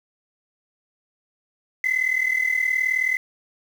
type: tone pair together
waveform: sine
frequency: 2017 / 2056 Hz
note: B6 / C7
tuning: +36 / -31 cents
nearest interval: unison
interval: 33 cents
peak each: -21 dBFS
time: 1.84-3.17 s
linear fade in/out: 2 ms
effects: tanh soft clip ceiling -14 dBFS + 7-bit